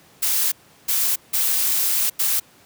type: noise bursts at uneven times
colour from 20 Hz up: blue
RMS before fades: -20 dBFS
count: 4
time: 0.22-0.52 / 0.88-1.16 / 1.33-2.1 / 2.19-2.4 s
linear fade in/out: 10 ms
effects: pink hiss -52 dBFS RMS until 2.65 s + high-pass 100 Hz 12 dB/octave